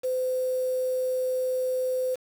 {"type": "tone with quantisation", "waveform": "sine", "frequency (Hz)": 511, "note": "C5", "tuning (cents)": -41, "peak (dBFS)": -24, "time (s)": [0.03, 2.16], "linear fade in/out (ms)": 20, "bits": 7, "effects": []}